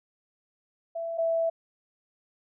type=tone pair in turn; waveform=sine; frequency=666 / 660.3 Hz; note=E5 / E5; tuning=+18 / +3 cents; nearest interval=unison; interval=15 cents; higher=first; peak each=-30 / -23 dBFS; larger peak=second; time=0.95-1.18 / 1.18-1.5 s; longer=second; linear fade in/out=10 ms; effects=none